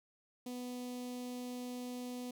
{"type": "tone with notch filter", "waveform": "sawtooth", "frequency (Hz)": 247.7, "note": "B3", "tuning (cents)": 5, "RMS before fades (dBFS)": -43, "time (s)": [0.46, 2.31], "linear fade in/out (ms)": 5, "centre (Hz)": 1500, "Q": 0.58, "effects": []}